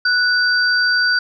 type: tone pair together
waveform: sine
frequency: 1476 / 4686 Hz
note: F#6 / D8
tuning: -5 / -5 cents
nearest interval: octave + minor sixth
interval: 2000 cents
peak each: -14 / -19 dBFS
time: 0.05-1.19 s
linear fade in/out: 5 ms
effects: none